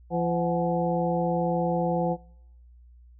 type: harmonic tone with a mistuned harmonic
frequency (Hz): 170.9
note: F3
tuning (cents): -37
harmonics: 1 / 2 / 3 / 4 / 5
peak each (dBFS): -27 / -32 / -28 / -30 / -34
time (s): 0.1-2.17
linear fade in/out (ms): 50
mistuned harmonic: 4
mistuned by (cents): +120
effects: noise-tail reverb RT60 0.9 s tail -26 dB re dry + added 60 Hz sine -49 dBFS peak until 3.19 s

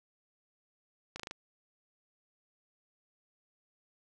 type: slowing click train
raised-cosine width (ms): 0.2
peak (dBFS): -23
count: 5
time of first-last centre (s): 1.16-1.311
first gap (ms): 36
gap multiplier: 1.03
effects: none

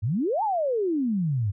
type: exponential two-way sweep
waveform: sine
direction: up then down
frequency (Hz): 93.8 to 914 to 93.8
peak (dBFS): -22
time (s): 0.02-1.52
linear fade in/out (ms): 20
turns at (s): 0.43
effects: none

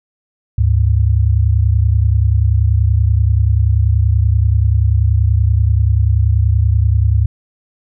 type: tone pair together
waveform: sine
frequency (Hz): 73.42 / 103.83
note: D2 / G#2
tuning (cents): 0 / 0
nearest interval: tritone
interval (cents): 600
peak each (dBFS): -12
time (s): 0.58-7.26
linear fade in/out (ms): 5
effects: none

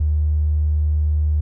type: tone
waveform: triangle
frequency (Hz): 75.8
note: D#2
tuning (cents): -45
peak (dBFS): -11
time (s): 0-1.41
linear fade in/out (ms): 10
effects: tanh soft clip ceiling -13 dBFS

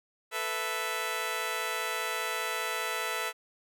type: chord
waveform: 10% pulse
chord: A suspended second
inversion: none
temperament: just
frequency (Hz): 440 / 495 / 660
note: A4 / B4 / E5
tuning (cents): 0 / +4 / +2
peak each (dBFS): -28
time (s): 0.31-3.33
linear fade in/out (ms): 50
effects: none

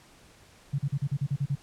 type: tone bursts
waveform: sine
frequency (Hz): 140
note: C#3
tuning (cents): +18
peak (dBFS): -24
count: 9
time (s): 0.73-1.555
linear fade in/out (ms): 10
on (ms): 57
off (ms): 39
effects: pink hiss -56 dBFS RMS until 1.62 s + low-pass 10000 Hz 12 dB/octave

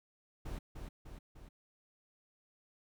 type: noise with echo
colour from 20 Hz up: brown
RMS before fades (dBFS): -41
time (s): 0.45-0.59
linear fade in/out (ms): 10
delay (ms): 300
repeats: 3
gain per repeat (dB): -4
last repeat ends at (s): 1.49
effects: none

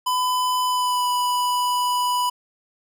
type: tone with pitch glide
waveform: square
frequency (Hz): 1004 to 987.9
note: B5 to B5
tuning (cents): +28 to 0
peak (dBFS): -20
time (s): 0.06-2.3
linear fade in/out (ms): 10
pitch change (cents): -28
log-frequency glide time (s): 0.64-1.09
effects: none

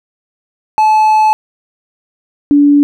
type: tone pair in turn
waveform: triangle / sine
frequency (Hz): 864 / 288.3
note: A5 / D4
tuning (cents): -32 / -32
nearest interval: octave + perfect fifth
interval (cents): 1900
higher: first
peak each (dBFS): -4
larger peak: neither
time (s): 0.78-1.33 / 2.51-2.83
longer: first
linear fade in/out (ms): 0
effects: none

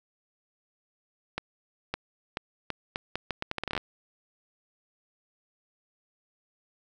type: accelerating click train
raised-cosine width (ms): 0.3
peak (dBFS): -14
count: 17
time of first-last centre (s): 1.38-3.778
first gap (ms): 560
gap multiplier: 0.77
effects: none

